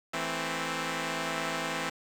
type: chord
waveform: 5% pulse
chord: A minor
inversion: second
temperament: equal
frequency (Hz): 164.81 / 220 / 261.6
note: E3 / A3 / C4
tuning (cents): 0 / 0 / 0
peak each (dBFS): -23 / -27 / -22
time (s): 0.13-1.9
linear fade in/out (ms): 10
effects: low-pass 8000 Hz 12 dB/octave + 8-bit